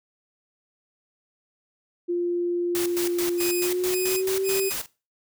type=tone with pitch glide; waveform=sine; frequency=349.2 to 387.5 Hz; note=F4 to G4; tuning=0 to -20 cents; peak=-22 dBFS; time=2.08-4.7 s; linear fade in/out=20 ms; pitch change=+180 cents; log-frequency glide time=3.44-4.49 s
type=noise with tremolo; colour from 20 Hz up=white; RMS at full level=-30 dBFS; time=2.75-4.86 s; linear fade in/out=0 ms; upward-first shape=square; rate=4.6 Hz; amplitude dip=80%
type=tone bursts; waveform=5% pulse; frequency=2500 Hz; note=D#7; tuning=8 cents sharp; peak=-18 dBFS; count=3; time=3.37-4.76 s; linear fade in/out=50 ms; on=330 ms; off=200 ms
effects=noise-tail reverb RT60 0.3 s tail -20 dB re dry